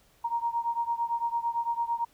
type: beating tone pair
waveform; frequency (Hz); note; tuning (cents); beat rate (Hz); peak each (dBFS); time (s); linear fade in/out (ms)
sine; 932.3 / 941.2; A#5 / A#5; 0 / +16; 8.9; -29 / -31; 0.24-2.05; 10
effects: pink hiss -63 dBFS RMS until 2.13 s